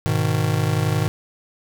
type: chord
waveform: square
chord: G# minor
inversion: none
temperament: just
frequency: 103.83 / 124.59 / 155.74 Hz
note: G#2 / B2 / D#3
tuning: 0 / +16 / +2 cents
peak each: -23 / -24 / -23 dBFS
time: 0.06-1.08 s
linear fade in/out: 0 ms
effects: none